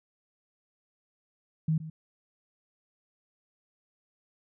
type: tone with echo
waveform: sine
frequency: 158.2 Hz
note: D#3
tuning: 29 cents sharp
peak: -23 dBFS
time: 1.68-1.78 s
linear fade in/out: 5 ms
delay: 120 ms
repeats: 1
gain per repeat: -14 dB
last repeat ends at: 1.9 s
effects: none